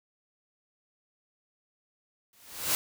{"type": "noise with exponential growth", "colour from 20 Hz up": "white", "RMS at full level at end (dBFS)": -24, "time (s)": [2.33, 2.75], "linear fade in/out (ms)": 1, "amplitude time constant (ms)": 90, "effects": []}